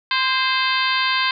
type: harmonic tone with a mistuned harmonic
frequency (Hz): 520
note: C5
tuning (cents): -11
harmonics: 2 / 3 / 4 / 5 / 6 / 7 / 8 / 9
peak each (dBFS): -22 / -24 / -25 / -26 / -27 / -27 / -28 / -29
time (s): 0.11-1.31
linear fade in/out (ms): 2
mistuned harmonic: 3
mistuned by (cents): +35
effects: none